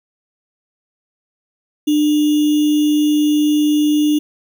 sine tone with sample-and-hold, 299.3 Hz, D4, 33 cents sharp, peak -11 dBFS, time 1.87-4.19 s, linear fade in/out 10 ms, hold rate 3150 Hz, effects none

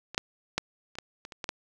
clicks, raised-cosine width 0.2 ms, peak -22 / -7 / -9 / -28 / -17 / -24 / -25 / -17 / -13 dBFS, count 9, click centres 0.146 / 0.179 / 0.58 / 0.954 / 0.986 / 1.251 / 1.322 / 1.442 / 1.491 s, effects none

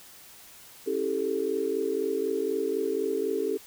sine chord, A dominant seventh, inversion first, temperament just, 275 / 330 / 396 / 440 Hz, C#4 / E4 / G4 / A4, -14 / +2 / +18 / 0 cents, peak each -35 / -35 / -29 / -29 dBFS, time 0.86-3.58 s, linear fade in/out 20 ms, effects white hiss -50 dBFS RMS until 3.66 s

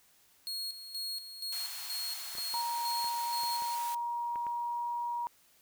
40% pulse tone with tremolo, 4300 Hz, C8, 47 cents sharp, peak -34 dBFS, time 0.47-3.75 s, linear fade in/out 0 ms, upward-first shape square, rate 2.1 Hz, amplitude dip 65%
white high-pass noise, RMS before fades -43 dBFS, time 1.52-3.95 s, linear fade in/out 5 ms, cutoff 680 Hz, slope 48 dB/octave
clicks, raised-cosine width 0.5 ms, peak -32 dBFS, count 7, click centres 2.352 / 2.384 / 3.044 / 3.435 / 3.622 / 4.358 / 4.467 s
sine tone with pitch glide, 942 to 952.4 Hz, A#5 to A#5, +18 to +37 cents, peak -32 dBFS, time 2.54-5.27 s, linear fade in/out 0 ms, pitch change +19 cents, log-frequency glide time 2.97-4.92 s
effects white hiss -65 dBFS RMS until 5.61 s

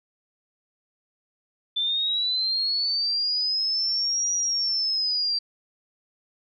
sine linear two-way sweep, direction up then down, 3520 to 5780 to 4680 Hz, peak -22 dBFS, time 1.76-5.39 s, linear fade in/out 10 ms, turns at 4.34 s, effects none

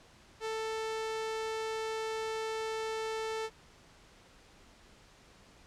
sawtooth tone, 442.1 Hz, A4, 8 cents sharp, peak -30 dBFS, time 0.4-3.5 s, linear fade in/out 50 ms, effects pink hiss -59 dBFS RMS until 5.66 s + low-pass 7000 Hz 12 dB/octave

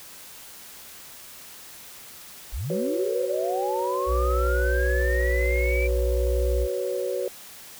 sine linear sweep, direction up, 32.92 to 2349 Hz, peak -27 dBFS, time 2.52-5.88 s, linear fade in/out 20 ms
sine chord, F# suspended fourth, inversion none, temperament equal with one note detuned, 373.9 / 493.9 / 554.4 Hz, F#4 / B4 / C#5, +18 / 0 / 0 cents, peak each -29 dBFS, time 2.7-7.28 s, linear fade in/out 2 ms
sine tone with vibrato, 60.2 Hz, B1, 44 cents flat, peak -21 dBFS, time 4.06-6.68 s, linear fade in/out 50 ms, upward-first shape sine, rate 1.4 Hz, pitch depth 14 cents each way
effects tanh soft clip ceiling -11 dBFS + white hiss -44 dBFS RMS until 7.79 s

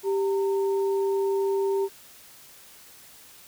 sine tone pair together, 392 / 915.8 Hz, G4 / A#5, 0 / -31 cents, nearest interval octave + minor third, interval 1469 cents, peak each -22 / -34 dBFS, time 0.03-1.89 s, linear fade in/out 50 ms, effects white hiss -50 dBFS RMS until 3.47 s

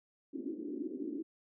white band-pass noise, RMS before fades -40 dBFS, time 0.33-1.23 s, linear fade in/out 20 ms, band 260 to 340 Hz, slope 48 dB/octave, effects none

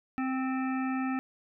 harmonic tone with a mistuned harmonic, 261.6 Hz, C4, in tune, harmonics 1 / 3 / 5 / 7 / 9 / 10, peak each -29 / -38 / -39 / -42 / -46 / -48 dBFS, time 0.18-1.19 s, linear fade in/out 0 ms, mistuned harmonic 7, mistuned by -16 cents, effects none

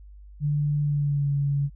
sine tone with pitch glide, 146.83 to 141.5 Hz, D3 to C#3, 0 to +36 cents, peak -21 dBFS, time 0.4-1.7 s, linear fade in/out 50 ms, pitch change -64 cents, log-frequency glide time 0.81-1.31 s, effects added 50 Hz sine -43 dBFS peak until 1.75 s

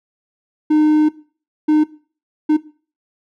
triangle tone bursts at uneven times, 305.6 Hz, D#4, 31 cents flat, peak -8 dBFS, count 3, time 0.7-1.09 / 1.68-1.84 / 2.49-2.57 s, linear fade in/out 10 ms, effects noise-tail reverb RT60 0.4 s tail -18 dB re dry

